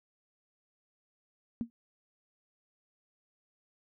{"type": "tone with exponential decay", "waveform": "sine", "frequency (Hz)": 233.1, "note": "A#3", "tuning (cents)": 0, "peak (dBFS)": -26, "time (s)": [1.61, 1.7], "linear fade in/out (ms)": 0, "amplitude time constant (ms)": 18, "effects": []}